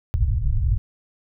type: low-pass noise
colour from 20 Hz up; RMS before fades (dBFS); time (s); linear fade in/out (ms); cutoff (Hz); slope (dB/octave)
pink; -20; 0.14-0.78; 0; 120; 48
effects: none